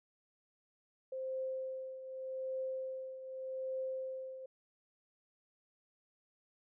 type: tone with tremolo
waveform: sine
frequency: 523.3 Hz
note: C5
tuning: in tune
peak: -35 dBFS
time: 1.12-4.46 s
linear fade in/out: 5 ms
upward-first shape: triangle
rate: 0.84 Hz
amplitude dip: 70%
effects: none